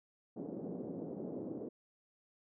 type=band-pass noise; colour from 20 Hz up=pink; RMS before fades=-43 dBFS; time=0.36-1.69 s; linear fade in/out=10 ms; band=180 to 510 Hz; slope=24 dB/octave; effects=none